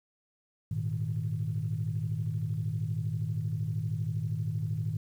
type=chord; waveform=sine; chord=Ab suspended second; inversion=none; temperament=equal; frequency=103.83 / 116.54 / 155.56 Hz; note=Ab2 / Bb2 / Eb3; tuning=0 / 0 / 0 cents; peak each=-33 dBFS; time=0.71-4.97 s; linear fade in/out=5 ms; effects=tanh soft clip ceiling -21 dBFS + 10-bit